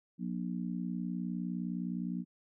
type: harmonic tone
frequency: 59.8 Hz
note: A#1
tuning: 45 cents sharp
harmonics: 3 / 4 / 5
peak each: -36 / -38 / -44 dBFS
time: 0.18-2.25 s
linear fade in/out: 50 ms
effects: none